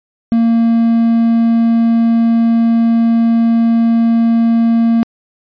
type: tone with quantisation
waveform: triangle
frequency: 230 Hz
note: A#3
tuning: 23 cents flat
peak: -6 dBFS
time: 0.32-5.03 s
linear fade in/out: 0 ms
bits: 5
effects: resampled to 11025 Hz